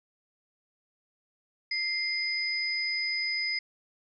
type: tone pair together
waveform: sine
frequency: 2093 / 4994 Hz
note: C7 / D#8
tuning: 0 / +6 cents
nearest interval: octave + minor third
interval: 1506 cents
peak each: -30 / -31 dBFS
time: 1.71-3.59 s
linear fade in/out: 5 ms
effects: none